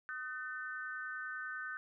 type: tone with amplitude modulation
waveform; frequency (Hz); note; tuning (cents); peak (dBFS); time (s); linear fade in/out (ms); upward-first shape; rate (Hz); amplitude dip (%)
sine; 1520; F#6; +46; -35; 0.09-1.77; 0; sine; 270; 100
effects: none